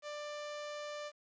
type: tone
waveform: sawtooth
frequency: 592 Hz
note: D5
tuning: 14 cents sharp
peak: -37 dBFS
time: 0.02-1.12 s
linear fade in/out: 50 ms
effects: resampled to 16000 Hz + 11-bit